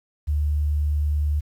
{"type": "tone", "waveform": "sine", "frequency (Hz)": 74.2, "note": "D2", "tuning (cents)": 18, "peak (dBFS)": -19, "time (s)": [0.27, 1.41], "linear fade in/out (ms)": 20, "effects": ["9-bit"]}